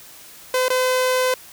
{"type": "tone with dropouts", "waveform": "sawtooth", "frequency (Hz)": 510, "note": "C5", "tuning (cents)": -44, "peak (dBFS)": -13, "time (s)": [0.54, 1.34], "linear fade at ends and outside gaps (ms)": 2, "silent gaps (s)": [0.683, 0.702], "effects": ["white hiss -43 dBFS RMS until 1.52 s"]}